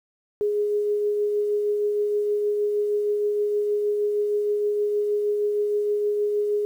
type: tone with tremolo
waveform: sine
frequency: 415.3 Hz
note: G#4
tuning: in tune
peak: -19 dBFS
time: 0.41-6.65 s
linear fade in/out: 0 ms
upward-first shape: triangle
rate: 6.4 Hz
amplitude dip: 30%
effects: 9-bit